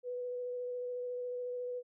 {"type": "tone with vibrato", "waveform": "sine", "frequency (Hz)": 493.9, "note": "B4", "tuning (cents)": 0, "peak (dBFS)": -36, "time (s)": [0.03, 1.83], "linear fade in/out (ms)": 50, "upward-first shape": "square", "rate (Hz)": 14, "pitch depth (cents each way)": 9, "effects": []}